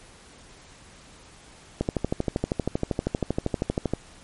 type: click train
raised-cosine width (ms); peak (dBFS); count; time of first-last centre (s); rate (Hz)
2; -10; 28; 1.81-3.936; 12.7
effects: pink hiss -50 dBFS RMS until 4.23 s + MP3 48 kbps